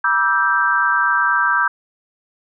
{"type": "chord", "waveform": "sine", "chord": "E minor seventh", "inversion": "second", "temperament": "equal with one note detuned", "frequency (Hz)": [966.3, 1174.7, 1318.5, 1568], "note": ["B5", "D6", "E6", "G6"], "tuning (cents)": [-38, 0, 0, 0], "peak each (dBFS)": [-21, -21, -21, -16], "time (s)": [0.04, 1.68], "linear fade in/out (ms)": 5, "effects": []}